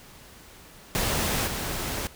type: noise with level steps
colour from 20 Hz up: pink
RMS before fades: -26 / -31 dBFS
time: 0.95-2.07 s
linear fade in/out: 0 ms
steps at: 1.46 s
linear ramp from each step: 20 ms
effects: pink hiss -49 dBFS RMS until 2.15 s